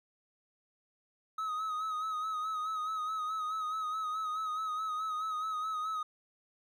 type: tone with vibrato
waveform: triangle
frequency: 1270 Hz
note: D#6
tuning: 35 cents sharp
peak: -31 dBFS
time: 1.38-6.03 s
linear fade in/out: 5 ms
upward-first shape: sine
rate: 4.7 Hz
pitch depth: 47 cents each way
effects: none